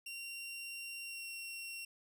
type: tone with pitch glide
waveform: sawtooth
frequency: 2757 to 2735 Hz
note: F7 to F7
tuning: -23 to -37 cents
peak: -40 dBFS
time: 0.06-1.85 s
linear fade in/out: 5 ms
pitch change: -14 cents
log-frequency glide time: 1.04-1.25 s
effects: none